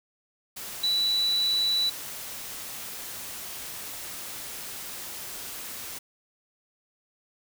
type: tone in noise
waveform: sine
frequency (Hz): 3951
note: B7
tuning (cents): 0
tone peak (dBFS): -22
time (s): 0.83-1.9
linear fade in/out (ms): 10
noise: white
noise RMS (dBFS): -38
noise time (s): 0.56-5.99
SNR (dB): +13
effects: none